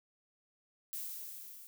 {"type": "noise with level ramp", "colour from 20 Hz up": "violet", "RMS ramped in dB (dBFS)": [-40, -53], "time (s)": [0.93, 1.67], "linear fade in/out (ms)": 0, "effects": []}